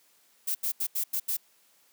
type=noise bursts at uneven times; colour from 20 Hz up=violet; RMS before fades=-29 dBFS; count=6; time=0.47-0.55 / 0.63-0.72 / 0.8-0.87 / 0.95-1.04 / 1.13-1.2 / 1.28-1.37 s; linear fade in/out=10 ms; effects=white hiss -64 dBFS RMS until 1.92 s + high-pass 200 Hz 12 dB/octave